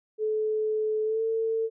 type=tone with pitch glide; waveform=sine; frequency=432 to 448.5 Hz; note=A4 to A4; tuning=-32 to +33 cents; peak=-24 dBFS; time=0.18-1.7 s; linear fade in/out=50 ms; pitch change=+65 cents; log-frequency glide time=1.04-1.22 s; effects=none